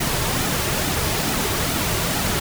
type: noise with flanger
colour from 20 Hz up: pink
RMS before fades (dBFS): -22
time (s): 0-2.4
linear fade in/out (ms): 10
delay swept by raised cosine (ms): 1.8 to 4.1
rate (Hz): 2.3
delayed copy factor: -0.5
effects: none